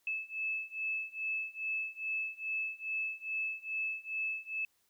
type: beating tone pair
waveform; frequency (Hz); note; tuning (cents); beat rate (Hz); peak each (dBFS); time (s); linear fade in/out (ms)
sine; 2610 / 2612.4; E7 / E7; -18 / -16; 2.4; -38 / -37; 0.07-4.65; 2
effects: white hiss -74 dBFS RMS until 4.89 s